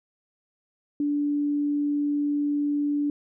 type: tone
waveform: sine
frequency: 290.8 Hz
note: D4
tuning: 17 cents flat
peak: -22 dBFS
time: 1-3.1 s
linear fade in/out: 2 ms
effects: none